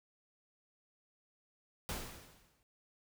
pink noise with exponential decay, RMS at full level -38 dBFS, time 1.89-2.63 s, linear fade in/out 0 ms, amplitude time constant 160 ms, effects none

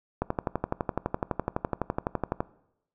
click train, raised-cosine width 1 ms, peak -12 dBFS, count 27, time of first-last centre 0.22-2.405 s, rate 11.9 Hz, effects noise-tail reverb RT60 0.8 s tail -20 dB re dry

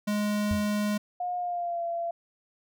square tone, 208.3 Hz, G#3, 5 cents sharp, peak -26 dBFS, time 0.07-0.98 s, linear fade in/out 10 ms
triangle tone with exponential decay, 87.31 Hz, F2, in tune, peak -22 dBFS, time 0.51-0.72 s, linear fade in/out 0 ms, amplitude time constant 45 ms
sine tone with pitch glide, 716 to 681.3 Hz, F5 to F5, +43 to -43 cents, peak -28 dBFS, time 1.2-2.11 s, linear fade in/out 5 ms, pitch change -86 cents, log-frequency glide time 1.37-1.83 s
effects none

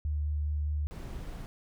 sine tone with vibrato, 74.6 Hz, D2, 28 cents sharp, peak -28 dBFS, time 0.05-0.87 s, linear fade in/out 0 ms, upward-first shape sine, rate 4.9 Hz, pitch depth 12 cents each way
brown noise, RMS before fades -40 dBFS, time 0.91-1.46 s, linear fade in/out 0 ms
effects none

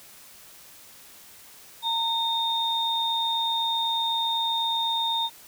sine tone pair together, 916 / 3664 Hz, A#5 / A#7, -31 / -31 cents, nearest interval 2 octaves, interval 2400 cents, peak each -27 / -25 dBFS, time 1.82-5.3 s, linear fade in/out 50 ms, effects white hiss -49 dBFS RMS until 5.47 s

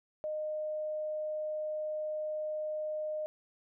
sine tone, 614 Hz, D#5, 23 cents flat, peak -33 dBFS, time 0.24-3.26 s, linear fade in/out 0 ms, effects none

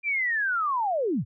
sine linear sweep, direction down, 2400 to 80.2 Hz, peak -23 dBFS, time 0.03-1.25 s, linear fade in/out 50 ms, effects none

